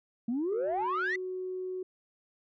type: exponential sweep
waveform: sine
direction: up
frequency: 223.3 to 2040 Hz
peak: -27 dBFS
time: 0.28-1.16 s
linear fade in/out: 5 ms
type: tone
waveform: sine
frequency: 370 Hz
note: F#4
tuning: in tune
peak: -33 dBFS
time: 0.52-1.83 s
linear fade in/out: 5 ms
effects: tanh soft clip ceiling -25 dBFS